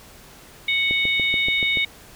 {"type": "harmonic tone", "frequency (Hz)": 740, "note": "F#5", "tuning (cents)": 0, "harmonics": [3, 4, 5], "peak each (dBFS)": [-20, -31, -23], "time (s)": [0.68, 1.85], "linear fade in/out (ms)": 5}
{"type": "click train", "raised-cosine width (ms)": 2, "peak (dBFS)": -17, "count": 7, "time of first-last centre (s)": [0.91, 1.772], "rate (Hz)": 6.96}
{"effects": ["pink hiss -46 dBFS RMS until 2.15 s"]}